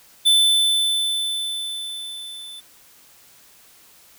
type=tone with level ramp; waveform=square; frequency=3520 Hz; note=A7; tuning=in tune; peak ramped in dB=-12 to -36 dBFS; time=0.25-2.61 s; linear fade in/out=20 ms; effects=white hiss -51 dBFS RMS until 4.18 s